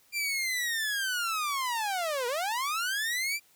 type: linear two-way sweep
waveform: sawtooth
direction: down then up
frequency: 2387 to 466.7 to 2387 Hz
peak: -25 dBFS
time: 0.12-3.4 s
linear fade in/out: 50 ms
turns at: 2.27 s
effects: white hiss -63 dBFS RMS until 3.55 s